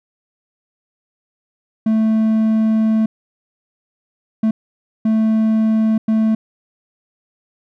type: tone bursts at uneven times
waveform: triangle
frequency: 220 Hz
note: A3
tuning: in tune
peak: -10 dBFS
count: 4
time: 1.86-3.06 / 4.43-4.51 / 5.05-5.98 / 6.08-6.35 s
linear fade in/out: 5 ms
effects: none